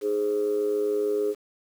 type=tone with amplitude modulation; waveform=sine; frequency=416.2 Hz; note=G#4; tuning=4 cents sharp; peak=-18 dBFS; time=0.01-1.35 s; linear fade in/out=50 ms; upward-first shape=sine; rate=107 Hz; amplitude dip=75%; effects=tanh soft clip ceiling -16 dBFS + 8-bit